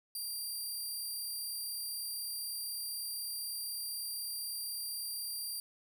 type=tone; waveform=15% pulse; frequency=4734 Hz; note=D8; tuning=13 cents sharp; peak=-31 dBFS; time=0.15-5.6 s; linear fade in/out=2 ms; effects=none